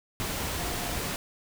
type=tone in noise; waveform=sine; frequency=707 Hz; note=F5; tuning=21 cents sharp; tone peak=-41 dBFS; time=0.58-0.95 s; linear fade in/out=0 ms; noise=pink; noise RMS=-32 dBFS; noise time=0.2-1.16 s; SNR=-12 dB; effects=none